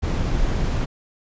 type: noise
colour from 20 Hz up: brown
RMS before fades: -21 dBFS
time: 0.02-0.86 s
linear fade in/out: 20 ms
effects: resampled to 16000 Hz